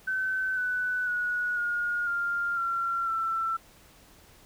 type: tone with pitch steps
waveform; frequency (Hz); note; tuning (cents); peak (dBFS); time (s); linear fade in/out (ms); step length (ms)
sine; 1527 / 1493.8 / 1461.4 / 1429.7 / 1398.6 / 1368.3 / 1338.6; G6 / F#6 / F#6 / F6 / F6 / F6 / E6; -46 / +16 / -22 / +40 / +2 / -36 / +26; -26; 0.07-3.57; 10; 500
effects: pink hiss -56 dBFS RMS until 4.45 s